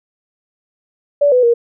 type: tone with pitch steps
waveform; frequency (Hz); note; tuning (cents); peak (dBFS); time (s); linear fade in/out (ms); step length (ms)
sine; 576 / 499.5 / 470.6; D5 / B4 / A#4; -34 / +20 / +16; -8; 1.21-1.54; 10; 110
effects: none